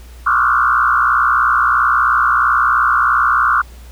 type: tone with frequency modulation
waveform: sine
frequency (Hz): 1275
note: D#6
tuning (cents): +42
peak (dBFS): -10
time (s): 0.26-3.62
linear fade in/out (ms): 10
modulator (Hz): 61.5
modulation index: 3.2
effects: added 60 Hz sine -34 dBFS peak until 3.91 s + pink hiss -45 dBFS RMS until 3.91 s